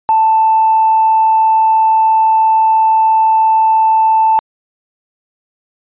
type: tone with tanh clipping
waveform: triangle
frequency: 883 Hz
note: A5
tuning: 6 cents sharp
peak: -7 dBFS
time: 0.09-4.39 s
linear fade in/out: 0 ms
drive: 4 dB
effects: resampled to 8000 Hz